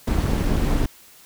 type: noise with amplitude modulation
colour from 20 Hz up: brown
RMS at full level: -17 dBFS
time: 0.07-0.86 s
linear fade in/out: 5 ms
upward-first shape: sine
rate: 258 Hz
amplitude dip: 70%
effects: white hiss -49 dBFS RMS until 1.25 s